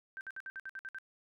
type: tone bursts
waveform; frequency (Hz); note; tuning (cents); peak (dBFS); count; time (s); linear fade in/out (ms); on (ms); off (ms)
sine; 1559; G6; -10; -40; 9; 0.17-0.985; 0; 39; 58
effects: none